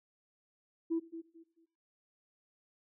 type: tone with echo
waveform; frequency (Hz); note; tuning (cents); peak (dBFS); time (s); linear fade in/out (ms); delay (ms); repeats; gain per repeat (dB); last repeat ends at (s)
sine; 329.6; E4; 0; -28; 0.9-1; 20; 220; 3; -12; 1.66
effects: noise-tail reverb RT60 0.5 s tail -17 dB re dry + tanh soft clip ceiling -25 dBFS